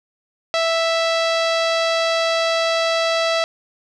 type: tone with low-pass filter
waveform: sawtooth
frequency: 659.3 Hz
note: E5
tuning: in tune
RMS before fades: -19 dBFS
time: 0.54-3.44 s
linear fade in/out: 0 ms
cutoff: 4500 Hz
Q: 2
effects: none